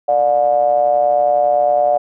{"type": "ring-modulated tone", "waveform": "triangle", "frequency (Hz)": 64.9, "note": "C2", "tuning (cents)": -13, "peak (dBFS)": -6, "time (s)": [0.08, 1.98], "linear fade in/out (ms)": 10, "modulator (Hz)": 655, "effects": []}